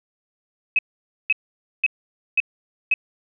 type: tone bursts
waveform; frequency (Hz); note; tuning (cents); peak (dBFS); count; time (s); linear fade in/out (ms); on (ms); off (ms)
sine; 2556; D#7; +46; -14; 5; 0.76-2.94; 2; 28; 510
effects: none